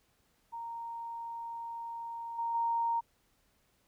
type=tone with level steps; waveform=sine; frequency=928 Hz; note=A#5; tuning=8 cents flat; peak=-38 / -31 / -28 dBFS; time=0.52-3.01 s; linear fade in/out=20 ms; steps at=2.38 / 2.54 s; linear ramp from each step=10 ms; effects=pink hiss -72 dBFS RMS until 3.87 s